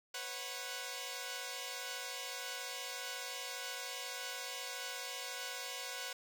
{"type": "chord", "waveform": "5% pulse", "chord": "B suspended second", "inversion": "none", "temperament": "equal with one note detuned", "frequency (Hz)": [493.9, 546.4, 740], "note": ["B4", "C#5", "F#5"], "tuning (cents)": [0, -25, 0], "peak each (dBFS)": -34, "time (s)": [0.14, 6.13], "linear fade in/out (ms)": 5, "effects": []}